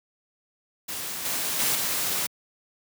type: noise with level steps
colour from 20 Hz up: white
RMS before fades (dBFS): -33 / -28 / -24 / -27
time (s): 0.88-2.27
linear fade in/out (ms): 10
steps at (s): 1.25 / 1.59 / 1.75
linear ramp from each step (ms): 2
effects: high-pass 100 Hz 12 dB/octave